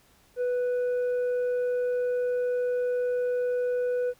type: tone with tanh clipping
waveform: triangle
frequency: 493.9 Hz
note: B4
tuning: in tune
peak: -25 dBFS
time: 0.36-4.14 s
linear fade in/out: 50 ms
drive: 8 dB
effects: pink hiss -61 dBFS RMS until 4.19 s